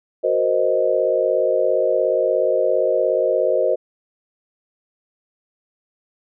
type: chord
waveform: sine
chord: C half-diminished seventh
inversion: second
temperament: equal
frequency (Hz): 370 / 466.2 / 523.3 / 622.3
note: Gb4 / Bb4 / C5 / Eb5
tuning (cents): 0 / 0 / 0 / 0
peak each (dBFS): -24 / -22 / -19 / -20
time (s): 0.23-3.76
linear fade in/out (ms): 20
effects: none